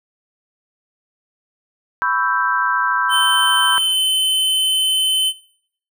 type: chord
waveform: sine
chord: C# half-diminished seventh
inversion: third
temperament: equal with one note detuned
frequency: 995.2 / 1108.7 / 1318.5 / 1568 Hz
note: B5 / C#6 / E6 / G6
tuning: +13 / 0 / 0 / 0 cents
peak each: -21 / -24 / -22 / -19 dBFS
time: 2.02-3.78 s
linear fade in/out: 0 ms
type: tone with pitch glide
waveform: square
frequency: 3074 to 3056 Hz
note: G7 to G7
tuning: -35 to -45 cents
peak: -16 dBFS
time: 3.09-5.33 s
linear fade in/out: 50 ms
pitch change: -10 cents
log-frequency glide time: 3.74-3.94 s
effects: noise-tail reverb RT60 0.6 s tail -17 dB re dry